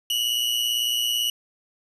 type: tone pair together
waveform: 40% pulse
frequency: 2868 / 2986 Hz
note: F7 / F#7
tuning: +45 / +15 cents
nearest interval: minor second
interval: 70 cents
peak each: -24 dBFS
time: 0.1-1.3 s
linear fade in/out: 2 ms
effects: resampled to 32000 Hz